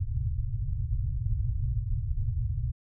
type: low-pass noise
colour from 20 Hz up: white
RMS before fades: -29 dBFS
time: 0-2.72 s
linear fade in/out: 10 ms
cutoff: 130 Hz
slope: 96 dB/octave
effects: none